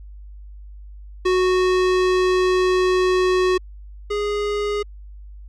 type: tone pair in turn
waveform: square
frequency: 368.5 / 413.6 Hz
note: F#4 / G#4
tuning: -7 / -7 cents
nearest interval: major second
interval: 200 cents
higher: second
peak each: -16 / -21 dBFS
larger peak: first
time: 1.25-3.58 / 4.1-4.83 s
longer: first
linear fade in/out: 10 ms
effects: added 50 Hz sine -36 dBFS peak until 5.48 s + low-pass 5000 Hz 12 dB/octave